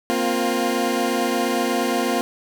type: chord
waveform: 20% pulse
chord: Bb suspended second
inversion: none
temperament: equal with one note detuned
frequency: 233.1 / 261.6 / 352.3 Hz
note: Bb3 / C4 / F4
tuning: 0 / 0 / +15 cents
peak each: -19 dBFS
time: 0.1-2.21 s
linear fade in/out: 0 ms
effects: none